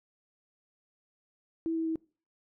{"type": "tone with pitch steps", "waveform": "sine", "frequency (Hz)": [327.4, 325, 322.5], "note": ["E4", "E4", "E4"], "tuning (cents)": [-12, -24, -38], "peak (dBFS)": -28, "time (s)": [1.66, 1.957], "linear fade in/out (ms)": 0, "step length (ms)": 99, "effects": ["noise-tail reverb RT60 0.4 s tail -24 dB re dry"]}